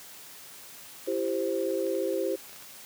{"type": "clicks", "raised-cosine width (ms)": 0.2, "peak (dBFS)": -32, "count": 11, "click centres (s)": [1.065, 1.119, 1.281, 1.709, 1.867, 1.951, 2.136, 2.495, 2.53, 2.562, 2.624]}
{"type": "chord", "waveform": "sine", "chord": "C major", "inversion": "first", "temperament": "equal with one note detuned", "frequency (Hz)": [335.2, 392, 523.3], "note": ["E4", "G4", "C5"], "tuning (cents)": [29, 0, 0], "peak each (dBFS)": [-32, -30, -30], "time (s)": [1.07, 2.36], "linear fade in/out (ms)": 10}
{"effects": ["white hiss -47 dBFS RMS until 2.85 s", "high-pass 100 Hz 12 dB/octave"]}